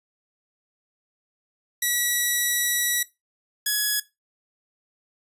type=tone pair in turn; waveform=5% pulse; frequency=1939 / 1683.3 Hz; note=B6 / G#6; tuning=-32 / +23 cents; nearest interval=major second; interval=245 cents; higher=first; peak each=-10 / -10 dBFS; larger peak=neither; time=1.82-3.03 / 3.66-4 s; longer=first; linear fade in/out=5 ms; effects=noise-tail reverb RT60 0.2 s tail -18 dB re dry + resampled to 32000 Hz